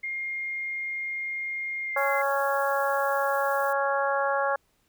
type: tone with pitch glide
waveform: sine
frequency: 2125 to 2065 Hz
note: C7 to C7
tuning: +26 to -23 cents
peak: -29 dBFS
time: 0.03-2.22 s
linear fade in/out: 10 ms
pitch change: -49 cents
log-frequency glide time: 1.84-2.1 s
type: harmonic tone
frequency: 277.2 Hz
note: C#4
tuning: in tune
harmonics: 2 / 3 / 4 / 5 / 6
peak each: -27 / -29 / -30 / -31 / -32 dBFS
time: 1.96-4.56 s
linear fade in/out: 5 ms
type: noise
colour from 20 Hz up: violet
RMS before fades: -44 dBFS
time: 1.97-3.73 s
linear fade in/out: 5 ms
effects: pink hiss -69 dBFS RMS until 4.88 s